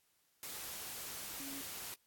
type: tone in noise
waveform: sine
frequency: 275.6 Hz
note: C#4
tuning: 10 cents flat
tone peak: -47 dBFS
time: 1.4-1.61 s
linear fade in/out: 0 ms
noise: white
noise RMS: -45 dBFS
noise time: 0.43-1.94 s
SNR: -5 dB
effects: white hiss -75 dBFS RMS until 2.06 s + AAC 64 kbps